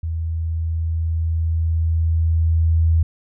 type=tone with level ramp; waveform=sine; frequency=81.6 Hz; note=E2; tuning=17 cents flat; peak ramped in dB=-21 to -12 dBFS; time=0.03-3.03 s; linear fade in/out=5 ms; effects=none